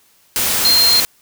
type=tone in noise; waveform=sine; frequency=4186 Hz; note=C8; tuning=in tune; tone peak=-10 dBFS; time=0.65-1 s; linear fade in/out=0 ms; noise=white; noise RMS=-17 dBFS; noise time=0.36-1.05 s; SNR=+4 dB; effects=white hiss -54 dBFS RMS until 1.21 s